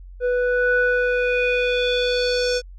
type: tone with low-pass filter sweep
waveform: square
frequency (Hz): 493.9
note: B4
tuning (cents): 0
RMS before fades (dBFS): -20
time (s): 0.2-2.62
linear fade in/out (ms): 50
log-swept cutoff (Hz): 1000 to 5800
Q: 3.9
effects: added 45 Hz sine -37 dBFS peak until 2.78 s